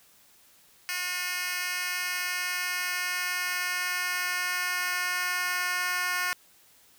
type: tone with high-pass filter sweep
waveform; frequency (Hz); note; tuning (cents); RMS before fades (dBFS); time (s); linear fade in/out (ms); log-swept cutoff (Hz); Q
10% pulse; 360.3; F#4; -46; -30; 0.89-6.33; 0; 2300 to 1400; 1.1
effects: white hiss -59 dBFS RMS until 6.98 s